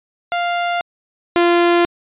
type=tone pair in turn; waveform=sawtooth; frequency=698 / 345.8 Hz; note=F5 / F4; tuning=-1 / -17 cents; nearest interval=octave; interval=1216 cents; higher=first; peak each=-13 / -7 dBFS; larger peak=second; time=0.32-0.81 / 1.36-1.85 s; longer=neither; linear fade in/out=0 ms; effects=resampled to 8000 Hz